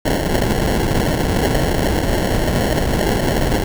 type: noise with sample-and-hold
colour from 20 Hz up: pink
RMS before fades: -17 dBFS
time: 0.05-3.64 s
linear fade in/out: 5 ms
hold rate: 1225 Hz
effects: none